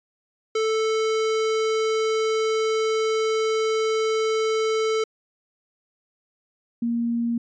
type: tone pair in turn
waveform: square / sine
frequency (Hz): 440 / 234.6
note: A4 / A#3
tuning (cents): 0 / +11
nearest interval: major seventh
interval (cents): 1089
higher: first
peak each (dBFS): -21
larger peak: neither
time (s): 0.55-5.04 / 6.82-7.38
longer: first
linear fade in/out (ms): 5
effects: resampled to 16000 Hz